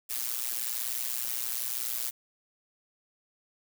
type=noise with amplitude modulation; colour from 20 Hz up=blue; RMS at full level=-29 dBFS; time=0.09-2.11 s; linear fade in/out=20 ms; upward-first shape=sine; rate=121 Hz; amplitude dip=90%; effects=none